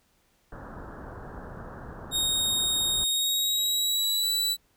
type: low-pass noise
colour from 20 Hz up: pink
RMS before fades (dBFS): -41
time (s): 0.52-3.04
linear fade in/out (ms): 2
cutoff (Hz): 1700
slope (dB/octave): 96
type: tone with pitch glide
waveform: sawtooth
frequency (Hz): 3729 to 3951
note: A#7 to B7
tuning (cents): 0 to 0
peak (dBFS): -21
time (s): 2.11-4.57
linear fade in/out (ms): 50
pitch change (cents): +100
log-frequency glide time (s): 3.08-4.28
effects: pink hiss -67 dBFS RMS until 4.76 s